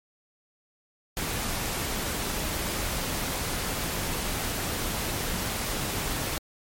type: noise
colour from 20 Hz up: pink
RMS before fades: -30 dBFS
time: 1.17-6.38 s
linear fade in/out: 0 ms
effects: MP3 64 kbps